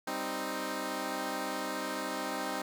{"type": "chord", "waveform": "10% pulse", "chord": "C minor", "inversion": "second", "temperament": "equal", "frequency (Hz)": [196, 261.6, 311.1], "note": ["G3", "C4", "Eb4"], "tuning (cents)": [0, 0, 0], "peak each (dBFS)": [-33, -29, -29], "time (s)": [0.07, 2.62], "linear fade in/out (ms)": 5, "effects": []}